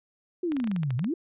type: exponential two-way sweep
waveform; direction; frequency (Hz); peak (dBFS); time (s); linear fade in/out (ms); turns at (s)
sine; down then up; 370 to 116.54 to 370; -25; 0.43-1.14; 5; 0.96
type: clicks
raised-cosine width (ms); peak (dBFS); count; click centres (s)
0.3; -23; 11; 0.52 / 0.567 / 0.601 / 0.642 / 0.674 / 0.715 / 0.763 / 0.833 / 0.906 / 0.993 / 1.044
effects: resampled to 8000 Hz